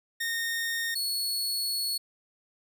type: tone pair in turn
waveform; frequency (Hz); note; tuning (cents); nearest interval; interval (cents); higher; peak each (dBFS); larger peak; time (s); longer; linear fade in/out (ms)
sawtooth; 1842 / 4381; A#6 / C#8; -21 / -21; octave + minor third; 1500; second; -25; neither; 0.2-0.95 / 0.95-1.98; second; 10
effects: none